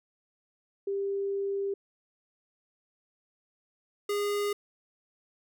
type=tone pair in turn; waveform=sine / square; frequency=396.2 / 409.7 Hz; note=G4 / G#4; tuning=+18 / -24 cents; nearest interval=minor second; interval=58 cents; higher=second; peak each=-28 dBFS; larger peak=neither; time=0.87-1.74 / 4.09-4.53 s; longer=first; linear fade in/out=5 ms; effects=none